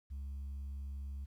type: tone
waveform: sine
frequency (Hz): 68.9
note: C#2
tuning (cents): -10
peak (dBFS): -37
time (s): 0.1-1.26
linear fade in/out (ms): 20
effects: tanh soft clip ceiling -39 dBFS + 12-bit